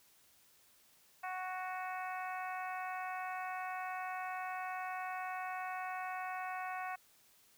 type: harmonic tone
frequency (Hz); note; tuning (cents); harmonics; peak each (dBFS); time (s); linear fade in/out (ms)
370; F#4; 0; 2 / 3 / 4 / 5 / 6 / 7; -41 / -45 / -47 / -49 / -51 / -52; 1.23-6.96; 10
effects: white hiss -67 dBFS RMS until 7.57 s